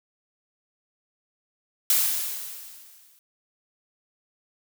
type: noise with exponential decay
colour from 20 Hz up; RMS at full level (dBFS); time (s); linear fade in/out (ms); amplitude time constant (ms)
blue; -19; 1.9-3.19; 1; 280
effects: none